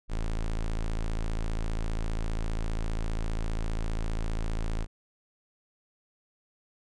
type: tone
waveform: square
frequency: 27.5 Hz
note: A0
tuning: in tune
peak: -28 dBFS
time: 0.08-4.87 s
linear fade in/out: 50 ms
effects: resampled to 22050 Hz